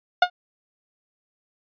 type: tone with exponential decay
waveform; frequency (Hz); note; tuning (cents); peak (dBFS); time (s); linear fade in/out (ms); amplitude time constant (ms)
30% pulse; 718; F5; +48; -7; 0.22-0.3; 5; 16
effects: resampled to 11025 Hz